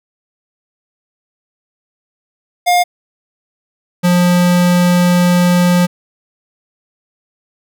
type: tone pair in turn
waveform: square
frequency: 710 / 177.19 Hz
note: F5 / F3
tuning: +28 / +25 cents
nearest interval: 2 octaves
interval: 2403 cents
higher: first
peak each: -9 dBFS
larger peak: neither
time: 2.66-2.84 / 4.03-5.87 s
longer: second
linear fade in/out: 20 ms
effects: none